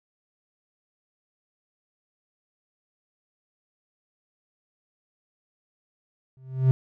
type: tone with exponential growth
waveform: triangle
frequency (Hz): 130.81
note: C3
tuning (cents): 0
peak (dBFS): -10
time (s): 6.37-6.71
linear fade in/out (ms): 0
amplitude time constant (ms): 73
effects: none